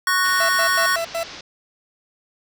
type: chord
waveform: square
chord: F# major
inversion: second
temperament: just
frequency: 1110 / 1480 / 1850 Hz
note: C#6 / F#6 / A#6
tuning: +2 / 0 / -14 cents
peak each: -22 dBFS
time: 0.07-0.96 s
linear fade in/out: 2 ms
type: low-pass noise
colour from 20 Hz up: white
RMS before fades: -38 dBFS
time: 0.24-1.41 s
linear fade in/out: 5 ms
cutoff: 5800 Hz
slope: 48 dB/octave
type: tone bursts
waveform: 40% pulse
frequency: 668 Hz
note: E5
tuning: 23 cents sharp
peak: -21 dBFS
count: 5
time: 0.4-1.234 s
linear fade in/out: 5 ms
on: 90 ms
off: 96 ms
effects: none